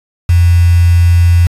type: tone with quantisation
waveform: sine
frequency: 86.6 Hz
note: F2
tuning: 14 cents flat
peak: -4 dBFS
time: 0.29-1.47 s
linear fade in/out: 5 ms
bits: 4
effects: resampled to 32000 Hz